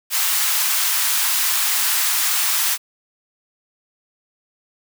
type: high-pass noise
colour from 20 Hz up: white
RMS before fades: -19 dBFS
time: 0.1-2.78 s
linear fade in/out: 50 ms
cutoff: 890 Hz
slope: 24 dB/octave
effects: none